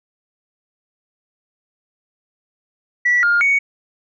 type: tone with pitch steps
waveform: sine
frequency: 1952 / 1412 / 2232 Hz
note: B6 / F6 / C#7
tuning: -21 / +19 / +11 cents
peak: -11 dBFS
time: 3.05-3.59 s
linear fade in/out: 10 ms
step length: 180 ms
effects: tanh soft clip ceiling -8 dBFS